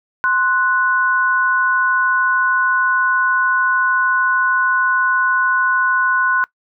sine tone pair together, 1046.5 / 1480 Hz, C6 / F#6, 0 / 0 cents, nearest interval tritone, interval 600 cents, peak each -18 / -14 dBFS, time 0.24-6.44 s, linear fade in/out 0 ms, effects noise-tail reverb RT60 0.1 s tail -22 dB re dry

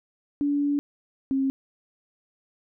sine tone pair in turn, 287.3 / 269.2 Hz, D4 / C4, -38 / +49 cents, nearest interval minor second, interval 113 cents, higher first, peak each -21 dBFS, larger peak neither, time 0.41-0.79 / 1.31-1.5 s, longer first, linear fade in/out 0 ms, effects none

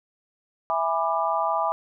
sine chord, E dominant seventh, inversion none, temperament just, 659.3 / 824.1 / 988.9 / 1186.7 Hz, E5 / G#5 / B5 / D6, 0 / -14 / +2 / +18 cents, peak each -27 dBFS, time 0.7-1.72 s, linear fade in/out 0 ms, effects none

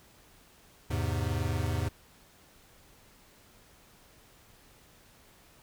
square chord, E augmented, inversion none, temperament equal, 82.41 / 103.83 / 130.81 Hz, E2 / G#2 / B#2, 0 / 0 / 0 cents, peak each -33 / -33 / -36 dBFS, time 0.9-1.89 s, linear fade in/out 10 ms, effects pink hiss -59 dBFS RMS until 5.62 s

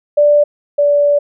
sine tone pair in turn, 587.3 / 579.2 Hz, D5 / D5, 0 / -24 cents, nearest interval unison, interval 24 cents, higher first, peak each -6 / -8 dBFS, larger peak first, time 0.17-0.44 / 0.78-1.19 s, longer second, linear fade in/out 10 ms, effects none

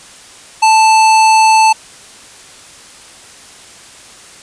square tone, 880 Hz, A5, in tune, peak -6 dBFS, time 0.62-1.73 s, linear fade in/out 10 ms, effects white hiss -37 dBFS RMS until 4.42 s + resampled to 22050 Hz

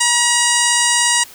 harmonic tone, 957 Hz, A#5, 45 cents sharp, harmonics 1 / 2 / 3 / 4 / 5 / 6 / 7 / 8 / 9 / 10, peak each -21 / -19 / -21 / -24 / -23 / -22 / -23 / -21 / -20 / -25 dBFS, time 0-1.24 s, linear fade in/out 10 ms, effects white hiss -40 dBFS RMS until 1.34 s

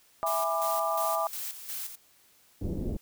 sine chord, E dominant seventh, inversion none, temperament just, 659.3 / 824.1 / 988.9 / 1186.7 Hz, E5 / G#5 / B5 / D6, 0 / -14 / +2 / +18 cents, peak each -30 / -33 / -36 / -30 dBFS, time 0.23-1.27 s, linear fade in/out 0 ms
blue noise with tremolo, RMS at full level -36 dBFS, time 0.26-1.96 s, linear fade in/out 10 ms, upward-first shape square, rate 2.8 Hz, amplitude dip 60%
pink low-pass noise, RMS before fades -32 dBFS, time 2.61-2.97 s, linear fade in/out 5 ms, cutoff 440 Hz, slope 24 dB/octave
effects white hiss -62 dBFS RMS until 3.01 s

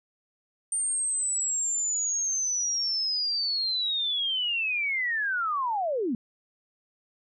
sine linear sweep, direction down, 8870 to 210 Hz, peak -25 dBFS, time 0.72-6.15 s, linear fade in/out 2 ms, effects none

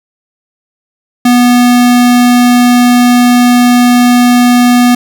square tone, 244.6 Hz, B3, 16 cents flat, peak -4 dBFS, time 1.25-4.95 s, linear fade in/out 5 ms, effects 7-bit

